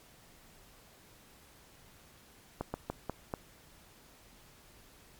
slowing click train, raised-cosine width 1 ms, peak -20 dBFS, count 5, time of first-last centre 2.61-3.338 s, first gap 130 ms, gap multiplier 1.23, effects pink hiss -59 dBFS RMS until 5.19 s + MP3 96 kbps

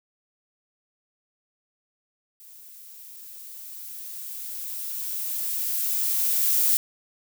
violet noise with level ramp, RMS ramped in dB -48 to -20 dBFS, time 2.4-6.77 s, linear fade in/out 0 ms, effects none

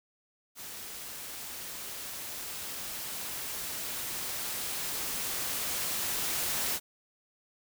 white noise with level ramp, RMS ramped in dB -43 to -31 dBFS, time 0.55-6.8 s, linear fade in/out 50 ms, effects none

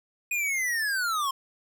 square linear sweep, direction down, 2489 to 1050 Hz, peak -26 dBFS, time 0.31-1.31 s, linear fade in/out 5 ms, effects none

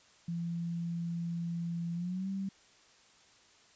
sine tone with pitch glide, 169.7 to 193.81 Hz, F3 to G3, -49 to -19 cents, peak -33 dBFS, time 0.28-2.49 s, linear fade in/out 5 ms, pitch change +230 cents, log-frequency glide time 1.94-2.29 s, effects white hiss -62 dBFS RMS until 3.75 s + resampled to 16000 Hz

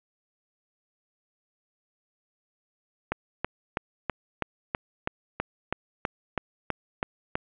click train, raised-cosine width 0.5 ms, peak -11 dBFS, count 14, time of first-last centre 3.12-7.355 s, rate 3.07 Hz, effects resampled to 8000 Hz + 7-bit

